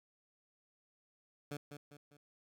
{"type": "tone with echo", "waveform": "15% pulse", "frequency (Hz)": 145.5, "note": "D3", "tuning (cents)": -16, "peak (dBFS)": -34, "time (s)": [1.51, 1.57], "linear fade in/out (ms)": 5, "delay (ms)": 200, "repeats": 3, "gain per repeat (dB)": -7, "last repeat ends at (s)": 2.17, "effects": []}